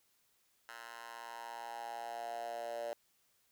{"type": "tone with high-pass filter sweep", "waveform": "10% pulse", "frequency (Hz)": 117.1, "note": "A#2", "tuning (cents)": 8, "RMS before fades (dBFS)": -44, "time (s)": [0.69, 2.93], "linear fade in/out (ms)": 0, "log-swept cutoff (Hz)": [1200, 580], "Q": 5.9, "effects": ["white hiss -74 dBFS RMS until 3.51 s"]}